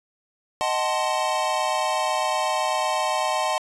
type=chord; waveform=square; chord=D# diminished seventh; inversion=none; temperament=equal with one note detuned; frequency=622.3 / 752.1 / 880 / 1046.5 Hz; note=D#5 / F#5 / A5 / C6; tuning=0 / +28 / 0 / 0 cents; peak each=-28 dBFS; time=0.61-3.58 s; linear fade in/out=0 ms; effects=resampled to 24000 Hz + 9-bit